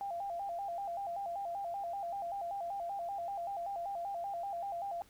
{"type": "tone with vibrato", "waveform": "sine", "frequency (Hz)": 740, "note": "F#5", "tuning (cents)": 0, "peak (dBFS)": -36, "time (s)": [0.01, 5.02], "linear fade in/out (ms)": 0, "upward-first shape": "square", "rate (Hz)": 5.2, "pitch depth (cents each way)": 130, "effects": ["pink hiss -64 dBFS RMS until 5.09 s"]}